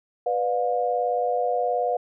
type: chord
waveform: sine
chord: B diminished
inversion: none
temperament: just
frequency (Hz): 493.9 / 592.7 / 711.2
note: B4 / D5 / F5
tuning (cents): 0 / +16 / +31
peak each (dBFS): -25 / -29 / -24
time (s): 0.26-1.97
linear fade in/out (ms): 5
effects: none